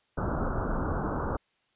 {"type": "low-pass noise", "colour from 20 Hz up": "pink", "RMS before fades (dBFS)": -30, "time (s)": [0.17, 1.37], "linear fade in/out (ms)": 10, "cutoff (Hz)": 1500, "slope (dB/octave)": 96, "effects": ["white hiss -71 dBFS RMS until 1.75 s", "resampled to 8000 Hz"]}